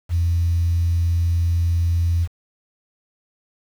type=tone; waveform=sine; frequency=85.1 Hz; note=F2; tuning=44 cents flat; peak=-15 dBFS; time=0.09-2.28 s; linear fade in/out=50 ms; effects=tanh soft clip ceiling -11 dBFS + 7-bit